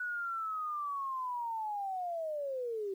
sine linear sweep, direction down, 1480 to 377.8 Hz, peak -34 dBFS, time 0-2.94 s, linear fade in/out 5 ms, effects 11-bit

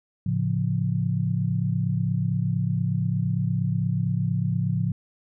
sine chord, A augmented, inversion none, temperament equal, 110 / 138.59 / 174.61 Hz, A2 / C#3 / E#3, 0 / 0 / 0 cents, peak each -26 dBFS, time 0.26-4.92 s, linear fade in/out 5 ms, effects none

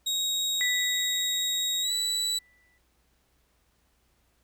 30% pulse tone with pitch glide, 3781 to 3946 Hz, A#7 to B7, +24 to -2 cents, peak -23 dBFS, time 0.06-2.39 s, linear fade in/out 10 ms, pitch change +74 cents, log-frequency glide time 1.82-1.91 s
sine tone with exponential decay, 1975.5 Hz, B6, in tune, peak -25 dBFS, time 0.61-2.78 s, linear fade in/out 0 ms, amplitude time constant 470 ms
effects added 60 Hz sine -70 dBFS peak until 4.43 s + pink hiss -70 dBFS RMS until 4.43 s

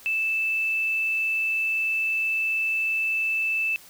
sine tone, 2637 Hz, E7, in tune, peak -22 dBFS, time 0.06-3.76 s, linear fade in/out 0 ms, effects white hiss -49 dBFS RMS until 3.89 s

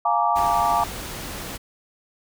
sine chord, Bb dominant seventh, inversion second, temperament just, 699.2 / 839.1 / 932.3 / 1165.4 Hz, F5 / Ab5 / Bb5 / D6, +2 / +18 / 0 / -14 cents, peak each -23 dBFS, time 0.05-0.84 s, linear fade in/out 5 ms
pink noise, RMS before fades -33 dBFS, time 0.35-1.58 s, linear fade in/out 20 ms
effects none

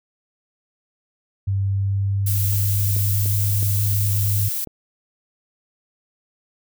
sine tone with pitch glide, 98 to 101.4 Hz, G2 to G#2, 0 to -41 cents, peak -18 dBFS, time 1.47-4.49 s, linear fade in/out 10 ms, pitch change +59 cents, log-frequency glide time 1.64-3.5 s
violet noise, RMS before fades -25 dBFS, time 2.26-4.65 s, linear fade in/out 10 ms
clicks, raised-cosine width 2 ms, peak -22 dBFS, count 4, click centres 2.966 / 3.259 / 3.629 / 4.673 s
effects none

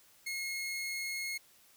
sawtooth tone, 2162 Hz, C#7, 44 cents flat, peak -32 dBFS, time 0.26-1.38 s, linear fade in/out 10 ms, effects white hiss -63 dBFS RMS until 1.76 s

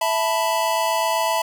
square chord, E suspended fourth, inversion none, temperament equal, 659.3 / 880 / 987.8 Hz, E5 / A5 / B5, 0 / 0 / 0 cents, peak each -24 dBFS, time 0.01-1.42 s, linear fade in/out 5 ms, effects none

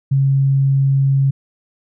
sine tone, 136.6 Hz, C#3, 25 cents flat, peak -11 dBFS, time 0.11-1.31 s, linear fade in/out 10 ms, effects none

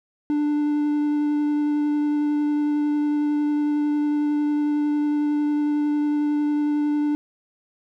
triangle tone with vibrato, 295.7 Hz, D4, 12 cents sharp, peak -17 dBFS, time 0.3-7.15 s, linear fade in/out 0 ms, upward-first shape triangle, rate 11 Hz, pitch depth 10 cents each way, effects none

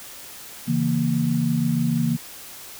sine chord, A# diminished, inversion first, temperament equal, 138.59 / 164.81 / 233.1 Hz, C#3 / E3 / A#3, 0 / 0 / 0 cents, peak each -25 / -23 / -22 dBFS, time 0.67-2.17 s, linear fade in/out 20 ms, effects white hiss -40 dBFS RMS until 2.79 s

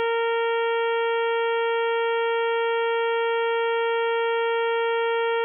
harmonic tone, 461.6 Hz, A#4, 17 cents flat, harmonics 1 / 2 / 3 / 4 / 5 / 6 / 7, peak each -22 / -28 / -32 / -34 / -36 / -38 / -39 dBFS, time 0-5.44 s, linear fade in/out 0 ms, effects none

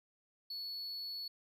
triangle tone, 4408 Hz, C#8, 11 cents flat, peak -39 dBFS, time 0.5-1.28 s, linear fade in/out 5 ms, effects none

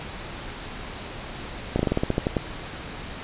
slowing click train, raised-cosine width 2 ms, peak -8 dBFS, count 11, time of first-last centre 1.76-2.368 s, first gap 33 ms, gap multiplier 1.13, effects pink hiss -36 dBFS RMS until 3.23 s + resampled to 8000 Hz

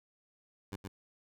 15% pulse tone with echo, 98 Hz, G2, in tune, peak -32 dBFS, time 0.72-0.76 s, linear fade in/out 5 ms, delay 120 ms, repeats 1, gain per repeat -3 dB, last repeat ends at 0.88 s, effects none

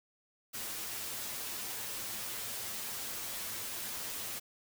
white noise with comb filter, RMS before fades -40 dBFS, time 0.53-4.4 s, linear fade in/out 20 ms, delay 8.9 ms, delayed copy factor +0.6, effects none

